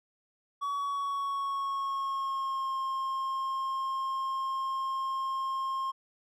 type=tone with pitch glide; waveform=triangle; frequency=1130 to 1066.6 Hz; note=C#6 to C6; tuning=+33 to +33 cents; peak=-28 dBFS; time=0.61-5.92 s; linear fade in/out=20 ms; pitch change=-100 cents; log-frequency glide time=0.74-2.77 s; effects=none